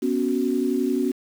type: chord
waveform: sine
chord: B suspended second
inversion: none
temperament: equal with one note detuned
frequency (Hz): 246.9 / 278.3 / 370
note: B3 / C#4 / F#4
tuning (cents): 0 / +7 / 0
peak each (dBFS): -24 / -24 / -25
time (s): 0.02-1.12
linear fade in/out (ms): 10
effects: 7-bit